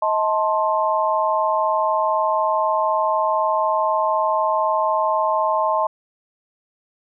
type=chord; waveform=sine; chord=A diminished; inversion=second; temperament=just; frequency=633.6 / 880 / 1056 Hz; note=Eb5 / A5 / C6; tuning=+31 / 0 / +16 cents; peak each=-21 dBFS; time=0.02-5.87 s; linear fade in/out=5 ms; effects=none